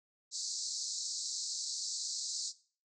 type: band-pass noise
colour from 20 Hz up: pink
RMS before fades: -39 dBFS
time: 0.31-2.53 s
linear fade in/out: 50 ms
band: 4100 to 7900 Hz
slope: 96 dB/octave
effects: noise-tail reverb RT60 0.4 s tail -17 dB re dry